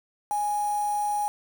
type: tone with quantisation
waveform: sine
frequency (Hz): 830.6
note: G#5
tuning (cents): 0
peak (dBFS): -24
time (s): 0.31-1.28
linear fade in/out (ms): 0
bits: 6
effects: none